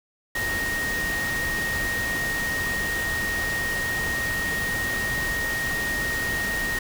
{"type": "tone in noise", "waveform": "sine", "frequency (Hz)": 1864.7, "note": "A#6", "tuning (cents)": 0, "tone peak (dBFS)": -25, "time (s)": [0.35, 6.79], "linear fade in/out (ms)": 5, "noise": "pink", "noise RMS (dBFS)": -31, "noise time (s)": [0.35, 6.79], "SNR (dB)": 3, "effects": []}